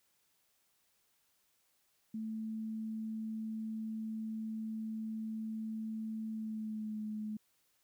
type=tone with pitch glide; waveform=sine; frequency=220 to 214 Hz; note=A3 to A3; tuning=0 to -48 cents; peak=-37 dBFS; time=2.14-7.37 s; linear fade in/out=5 ms; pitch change=-48 cents; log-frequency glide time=6.31-7.01 s; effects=white hiss -75 dBFS RMS until 7.83 s